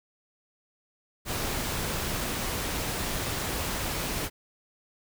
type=noise; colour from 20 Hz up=pink; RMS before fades=-31 dBFS; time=1.25-4.3 s; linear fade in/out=50 ms; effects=none